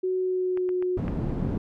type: tone with pitch glide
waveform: sine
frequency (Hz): 371 to 363.8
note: F#4 to F#4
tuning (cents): +5 to -29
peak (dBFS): -23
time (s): 0.03-0.98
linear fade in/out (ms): 10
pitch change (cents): -34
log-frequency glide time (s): 0.18-0.76
type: clicks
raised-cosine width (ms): 0.5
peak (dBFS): -25 / -28 / -26 / -21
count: 4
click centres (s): 0.574 / 0.691 / 0.825 / 1.081
type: low-pass noise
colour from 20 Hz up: white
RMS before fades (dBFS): -28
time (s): 0.97-1.58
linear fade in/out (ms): 5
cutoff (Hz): 210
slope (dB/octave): 12
effects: none